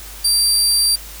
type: tone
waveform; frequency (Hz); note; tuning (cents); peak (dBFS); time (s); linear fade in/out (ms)
25% pulse; 4699; D8; 0; -8; 0.24-0.96; 10
effects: added 50 Hz sine -36 dBFS peak until 1.2 s + white hiss -36 dBFS RMS until 1.2 s